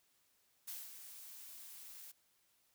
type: noise with ADSR envelope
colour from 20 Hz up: blue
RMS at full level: -45 dBFS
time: 0.67-2.12 s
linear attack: 14 ms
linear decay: 210 ms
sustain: -8 dB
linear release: 11 ms
effects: white hiss -75 dBFS RMS until 2.74 s